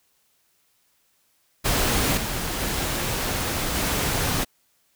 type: noise with level steps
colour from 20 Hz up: pink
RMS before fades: -22 / -28 / -26 / -24 dBFS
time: 1.64-4.45 s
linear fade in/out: 20 ms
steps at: 2.17 / 2.6 / 3.74 s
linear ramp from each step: 5 ms
effects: white hiss -66 dBFS RMS until 4.95 s